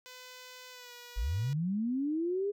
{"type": "tone with pitch glide", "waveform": "5% pulse", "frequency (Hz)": [504, 484.6], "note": ["B4", "B4"], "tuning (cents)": [35, -33], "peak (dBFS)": -36, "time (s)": [0.06, 1.53], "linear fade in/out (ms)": 0, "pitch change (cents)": -68, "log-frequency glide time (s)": [0.71, 0.93]}
{"type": "linear sweep", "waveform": "sine", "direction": "up", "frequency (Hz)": [41.72, 415.3], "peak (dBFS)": -29, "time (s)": [1.16, 2.52], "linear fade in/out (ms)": 20}
{"effects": []}